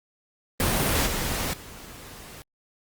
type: noise with level steps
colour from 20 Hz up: pink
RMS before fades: -23 / -28 / -43 dBFS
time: 0.6-2.42 s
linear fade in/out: 0 ms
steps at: 1.06 / 1.53 s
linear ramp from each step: 5 ms
effects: Opus 32 kbps